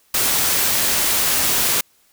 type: noise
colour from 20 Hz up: white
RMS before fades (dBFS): -18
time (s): 0.14-1.81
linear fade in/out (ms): 5
effects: white hiss -58 dBFS RMS until 2.12 s